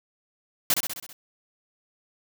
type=noise with echo; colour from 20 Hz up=white; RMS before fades=-21 dBFS; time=0.7-0.74 s; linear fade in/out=2 ms; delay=65 ms; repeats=6; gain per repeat=-4 dB; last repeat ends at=1.13 s; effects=none